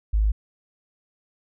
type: tone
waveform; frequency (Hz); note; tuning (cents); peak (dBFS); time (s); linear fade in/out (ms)
sine; 52.7; G#1; +26; -17; 0.13-0.32; 10
effects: none